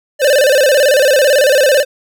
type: tone with vibrato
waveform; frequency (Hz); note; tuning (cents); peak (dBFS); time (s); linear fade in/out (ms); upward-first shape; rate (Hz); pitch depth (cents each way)
square; 554.4; C#5; 0; -8; 0.19-1.85; 50; square; 18; 110
effects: none